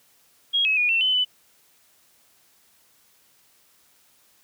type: tone with pitch steps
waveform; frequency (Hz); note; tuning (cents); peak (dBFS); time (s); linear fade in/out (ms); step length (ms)
sine; 3282 / 2567 / 2449 / 2696 / 3035 / 2995; G#7 / E7 / D#7 / E7 / F#7 / F#7; -21 / -47 / -28 / +38 / +43 / +20; -18; 0.53-1.25; 20; 120
effects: white hiss -60 dBFS RMS until 4.43 s + high-pass 60 Hz 12 dB/octave